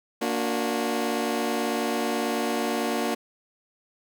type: chord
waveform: 20% pulse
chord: Bb augmented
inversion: none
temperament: just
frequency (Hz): 233.1 / 291.4 / 364.2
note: Bb3 / D4 / F#4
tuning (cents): 0 / -13 / -27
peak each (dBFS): -23 / -25 / -25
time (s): 0.21-3.15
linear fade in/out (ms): 10
effects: none